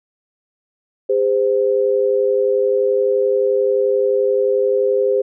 sine tone pair together, 404.5 / 516 Hz, G#4 / C5, -46 / -24 cents, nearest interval major third, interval 422 cents, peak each -16 dBFS, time 1.09-5.22 s, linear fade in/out 10 ms, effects none

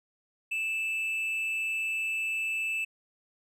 triangle tone with amplitude modulation, 2637 Hz, E7, in tune, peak -25 dBFS, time 0.51-2.85 s, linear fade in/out 10 ms, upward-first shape sine, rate 221 Hz, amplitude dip 40%, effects none

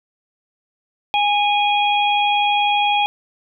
harmonic tone, 824 Hz, G#5, 14 cents flat, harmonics 1 / 3 / 4, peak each -16 / -21 / -22 dBFS, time 1.14-3.06 s, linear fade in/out 0 ms, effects none

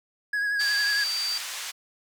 triangle tone with vibrato, 1661.2 Hz, G#6, in tune, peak -22 dBFS, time 0.33-1.04 s, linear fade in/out 5 ms, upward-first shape triangle, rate 11 Hz, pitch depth 36 cents each way
sine tone, 4651 Hz, D8, 18 cents flat, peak -26 dBFS, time 0.59-1.38 s, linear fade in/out 5 ms
white band-pass noise, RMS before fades -35 dBFS, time 0.59-1.72 s, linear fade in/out 20 ms, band 1100 to 6700 Hz, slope 12 dB/octave
effects none

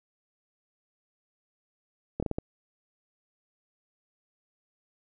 slowing click train, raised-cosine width 2 ms, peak -16 dBFS, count 5, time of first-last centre 2.2-2.385 s, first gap 26 ms, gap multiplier 1.4, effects none

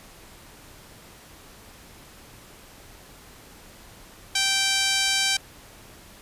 5% pulse tone with band-pass filter, 780 Hz, G5, 9 cents flat, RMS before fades -23 dBFS, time 4.35-5.37 s, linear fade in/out 5 ms, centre 3200 Hz, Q 0.59, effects pink hiss -48 dBFS RMS until 6.21 s + resampled to 32000 Hz

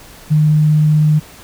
sine tone, 152.6 Hz, D#3, 33 cents flat, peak -8 dBFS, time 0.3-1.2 s, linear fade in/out 20 ms, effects pink hiss -39 dBFS RMS until 1.43 s

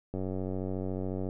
click train, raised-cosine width 2 ms, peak -22 dBFS, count 109, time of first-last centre 0.14-1.289 s, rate 94 Hz, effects none

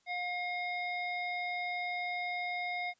harmonic tone with a mistuned harmonic, 713 Hz, F5, 36 cents sharp, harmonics 1 / 3 / 5 / 7, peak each -37 / -36 / -47 / -55 dBFS, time 0.06-2.94 s, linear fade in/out 50 ms, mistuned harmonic 5, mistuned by +66 cents, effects white hiss -73 dBFS RMS until 2.99 s + resampled to 16000 Hz

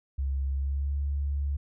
sine tone with pitch glide, 68 to 70.81 Hz, C#2 to C#2, -33 to +37 cents, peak -26 dBFS, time 0.18-1.57 s, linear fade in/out 10 ms, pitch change +70 cents, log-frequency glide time 0.52-0.96 s, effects none

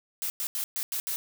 blue noise bursts at uneven times, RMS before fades -31 dBFS, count 6, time 0.22-0.3 / 0.4-0.47 / 0.55-0.64 / 0.76-0.83 / 0.92-1 / 1.07-1.16 s, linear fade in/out 0 ms, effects none

